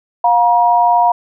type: tone pair together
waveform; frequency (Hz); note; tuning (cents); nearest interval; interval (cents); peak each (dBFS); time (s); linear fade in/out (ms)
sine; 708.5 / 953; F5 / A#5; +25 / +38; perfect fourth; 513; -11; 0.24-1.12; 5
effects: none